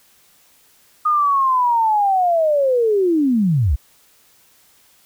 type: linear sweep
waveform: sine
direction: down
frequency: 1240 to 55.5 Hz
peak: -13 dBFS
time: 1.05-3.76 s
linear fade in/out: 10 ms
effects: white hiss -54 dBFS RMS until 5.05 s